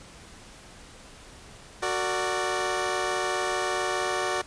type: chord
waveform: 15% pulse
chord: Gb augmented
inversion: none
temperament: equal with one note detuned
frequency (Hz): 370 / 457.1 / 587.3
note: Gb4 / Bb4 / D5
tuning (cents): 0 / -34 / 0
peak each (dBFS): -22 / -27 / -24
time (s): 1.82-4.42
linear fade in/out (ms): 10
effects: pink hiss -48 dBFS RMS until 4.46 s + resampled to 22050 Hz